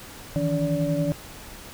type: tone cluster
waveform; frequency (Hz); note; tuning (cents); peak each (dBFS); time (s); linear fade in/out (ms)
sine; 154.5 / 165.3 / 286.2 / 576; D#3 / E3 / D4 / D5; -12 / +5 / -45 / -34; -27; 0.36-1.12; 0
effects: pink hiss -42 dBFS RMS until 1.73 s